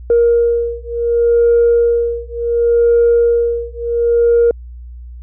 sine beating tone pair, 470 / 470.69 Hz, A#4 / A#4, +14 / +17 cents, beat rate 0.69 Hz, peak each -12 dBFS, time 0.1-4.51 s, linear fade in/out 2 ms, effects tanh soft clip ceiling -4 dBFS + added 60 Hz sine -29 dBFS peak until 5.22 s

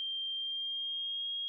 sine tone with pitch glide, 3173 to 3266 Hz, G7 to G#7, +20 to -30 cents, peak -34 dBFS, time 0-1.48 s, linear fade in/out 0 ms, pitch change +50 cents, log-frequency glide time 0.35-1.29 s, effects none

